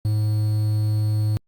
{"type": "tone with quantisation", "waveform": "triangle", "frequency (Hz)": 106.7, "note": "G#2", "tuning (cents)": 47, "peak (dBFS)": -16, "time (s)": [0.05, 1.37], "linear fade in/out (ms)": 0, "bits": 7, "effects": ["Opus 48 kbps"]}